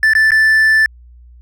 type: tone with dropouts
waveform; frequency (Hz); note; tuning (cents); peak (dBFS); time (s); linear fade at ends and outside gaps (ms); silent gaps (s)
triangle; 1760; A6; 0; -6; 0.03-0.86; 1; 0.135-0.151 / 0.307-0.318
effects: added 60 Hz sine -38 dBFS peak until 1.41 s